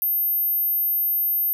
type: tone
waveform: sine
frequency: 13140 Hz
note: G#9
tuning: 20 cents flat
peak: -19 dBFS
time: 0.02-1.53 s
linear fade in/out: 0 ms
effects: none